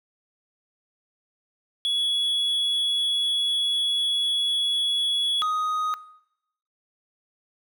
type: tone pair in turn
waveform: triangle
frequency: 3374 / 1248.6 Hz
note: G#7 / D#6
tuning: +27 / +6 cents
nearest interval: octave + perfect fourth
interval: 1721 cents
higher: first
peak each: -20 dBFS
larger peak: neither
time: 1.85-5.42 / 5.42-5.94 s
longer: first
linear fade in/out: 0 ms
effects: noise-tail reverb RT60 0.8 s tail -20 dB re dry